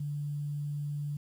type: tone with quantisation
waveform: sine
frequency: 146 Hz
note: D3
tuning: 10 cents flat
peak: -32 dBFS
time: 0-1.17 s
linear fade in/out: 5 ms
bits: 10
effects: none